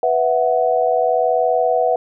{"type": "chord", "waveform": "sine", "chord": "B suspended fourth", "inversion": "none", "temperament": "equal", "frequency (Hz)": [493.9, 659.3, 740], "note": ["B4", "E5", "F#5"], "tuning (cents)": [0, 0, 0], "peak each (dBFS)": -18, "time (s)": [0.03, 1.96], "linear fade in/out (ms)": 2, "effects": []}